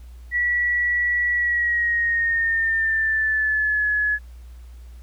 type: tone with pitch glide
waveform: sine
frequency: 1941 to 1699.5 Hz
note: B6 to G#6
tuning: -31 to +39 cents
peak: -18 dBFS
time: 0.31-4.19 s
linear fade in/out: 50 ms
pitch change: -230 cents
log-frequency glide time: 1.33-3.87 s
effects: added 60 Hz sine -38 dBFS peak until 5.02 s + pink hiss -58 dBFS RMS until 5.02 s